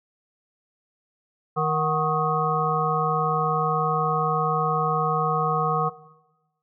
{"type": "harmonic tone with a mistuned harmonic", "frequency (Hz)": 156.7, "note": "D#3", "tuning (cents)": 13, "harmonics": [1, 3, 5, 7, 8], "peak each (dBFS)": [-27, -27, -27, -27, -27], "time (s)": [1.56, 5.9], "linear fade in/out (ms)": 20, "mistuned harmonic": 5, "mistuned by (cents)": -88, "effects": ["noise-tail reverb RT60 1.0 s tail -17 dB re dry"]}